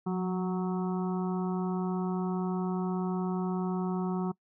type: harmonic tone with a mistuned harmonic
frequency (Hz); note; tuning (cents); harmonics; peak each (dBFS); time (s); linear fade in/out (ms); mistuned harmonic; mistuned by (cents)
185; F#3; 0; 1 / 2 / 4 / 5 / 6 / 7; -29 / -35 / -41 / -43 / -45 / -46; 0.06-4.32; 10; 1; -32
effects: noise-tail reverb RT60 0.1 s tail -23 dB re dry